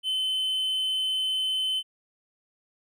triangle tone, 3055 Hz, G7, 45 cents flat, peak -23 dBFS, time 0.03-1.83 s, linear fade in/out 50 ms, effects none

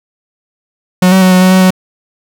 45% pulse tone with pitch steps, 182.8 / 189.2 / 185.3 / 183.5 / 185.6 / 187.1 / 185.6 Hz, F#3 / F#3 / F#3 / F#3 / F#3 / F#3 / F#3, -21 / +39 / +3 / -14 / +6 / +20 / +6 cents, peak -4 dBFS, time 1.02-1.706 s, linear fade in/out 5 ms, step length 98 ms, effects none

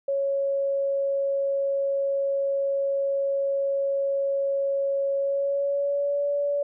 sine tone with pitch glide, 553 to 572.8 Hz, C#5 to D5, -4 to -43 cents, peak -22 dBFS, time 0.08-6.63 s, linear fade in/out 5 ms, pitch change +61 cents, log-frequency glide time 5.17-6.27 s, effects none

